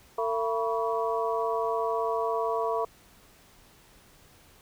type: harmonic tone with a mistuned harmonic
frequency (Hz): 225.9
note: A3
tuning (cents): +46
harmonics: 2 / 3 / 4 / 5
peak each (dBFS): -29 / -31 / -32 / -33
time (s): 0.18-2.85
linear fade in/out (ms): 5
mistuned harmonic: 4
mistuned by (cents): +130
effects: pink hiss -57 dBFS RMS until 4.61 s